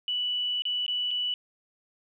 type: tone with dropouts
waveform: sine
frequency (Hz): 2960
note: F#7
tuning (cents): 0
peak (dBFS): -26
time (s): 0.08-1.34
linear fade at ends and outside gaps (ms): 1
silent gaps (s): 0.621-0.653 / 0.864-0.88 / 1.108-1.112
effects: 11-bit